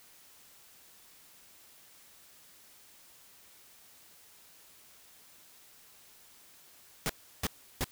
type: noise bursts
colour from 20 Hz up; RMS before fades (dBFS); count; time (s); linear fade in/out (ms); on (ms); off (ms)
pink; -31; 3; 7.06-7.842; 0; 34; 340
effects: white hiss -58 dBFS RMS until 7.91 s

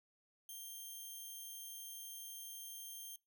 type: tone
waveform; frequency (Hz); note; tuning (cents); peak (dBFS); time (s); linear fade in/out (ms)
5% pulse; 3176; G7; +22; -39; 0.49-3.16; 2
effects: noise-tail reverb RT60 0.2 s tail -22 dB re dry

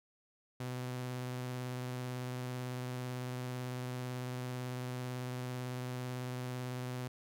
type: tone with vibrato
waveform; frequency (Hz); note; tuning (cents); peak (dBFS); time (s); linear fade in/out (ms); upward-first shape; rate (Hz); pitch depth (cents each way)
sawtooth; 125.7; B2; +31; -34; 0.6-7.08; 5; sine; 18; 18
effects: none

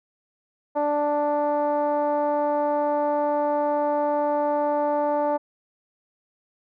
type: tone with low-pass filter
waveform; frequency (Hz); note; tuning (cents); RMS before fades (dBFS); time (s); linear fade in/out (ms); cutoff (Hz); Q
10% pulse; 293.7; D4; 0; -23; 0.75-5.38; 20; 740; 6.8
effects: none

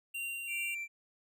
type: tone with tremolo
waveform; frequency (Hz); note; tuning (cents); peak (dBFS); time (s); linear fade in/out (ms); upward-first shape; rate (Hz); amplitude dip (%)
square; 2767; F7; -17; -36; 0.14-0.75; 10; triangle; 2.6; 35
type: tone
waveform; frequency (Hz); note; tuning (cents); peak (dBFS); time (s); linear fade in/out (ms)
triangle; 2349; D7; 0; -35; 0.47-0.88; 50
effects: none

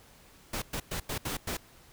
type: noise bursts at uneven times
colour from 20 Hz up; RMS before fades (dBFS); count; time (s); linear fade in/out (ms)
pink; -34; 6; 0.53-0.62 / 0.73-0.8 / 0.91-1 / 1.09-1.18 / 1.25-1.37 / 1.47-1.57; 5
effects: pink hiss -57 dBFS RMS until 1.92 s

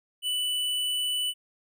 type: tone with hard clipping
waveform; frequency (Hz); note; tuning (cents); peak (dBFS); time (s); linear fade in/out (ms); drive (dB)
triangle; 2977; F#7; +10; -27; 0.22-1.34; 50; 17
effects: none

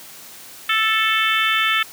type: harmonic tone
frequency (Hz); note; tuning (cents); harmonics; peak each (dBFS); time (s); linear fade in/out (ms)
440; A4; 0; 3 / 4 / 5 / 6 / 7 / 8; -21 / -22 / -23 / -24 / -24 / -25; 0.69-1.83; 5
effects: white hiss -40 dBFS RMS until 1.92 s + high-pass 100 Hz 12 dB/octave

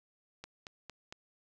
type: click train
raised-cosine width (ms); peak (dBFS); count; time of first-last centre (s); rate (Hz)
0.2; -27; 4; 0.44-1.125; 4.38
effects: none

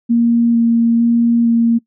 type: tone with vibrato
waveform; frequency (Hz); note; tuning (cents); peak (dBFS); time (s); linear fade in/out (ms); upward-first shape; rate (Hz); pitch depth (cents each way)
sine; 233.1; A#3; 0; -9; 0.09-1.79; 20; square; 1.1; 9
effects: noise-tail reverb RT60 0.1 s tail -22 dB re dry

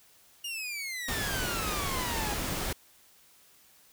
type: exponential sweep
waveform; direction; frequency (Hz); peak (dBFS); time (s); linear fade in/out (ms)
sawtooth; down; 2872 to 810; -31; 0.44-2.34; 5
type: noise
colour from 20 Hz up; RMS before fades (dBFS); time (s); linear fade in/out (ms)
pink; -33; 1.08-2.73; 5
effects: white hiss -60 dBFS RMS until 3.92 s

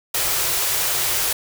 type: band-stop noise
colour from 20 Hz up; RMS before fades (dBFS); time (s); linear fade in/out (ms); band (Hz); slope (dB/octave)
white; -21; 0.14-1.33; 5; 160 to 320; 96
effects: none

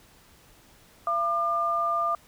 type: tone pair together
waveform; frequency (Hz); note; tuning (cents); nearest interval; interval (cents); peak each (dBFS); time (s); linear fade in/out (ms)
sine; 679 / 1201.1; F5 / D6; -49 / +39; minor seventh; 988; -29 / -24; 1.07-2.15; 2
effects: pink hiss -56 dBFS RMS until 2.27 s

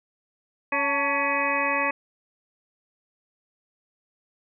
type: harmonic tone with a mistuned harmonic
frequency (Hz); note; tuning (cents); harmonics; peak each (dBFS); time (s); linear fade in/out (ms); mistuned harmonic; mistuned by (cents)
280.5; C#4; +21; 1 / 2 / 3 / 4 / 6 / 7 / 8 / 9; -34 / -30 / -30 / -28 / -32 / -29 / -34 / -28; 0.72-1.91; 5; 3; +85
effects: none

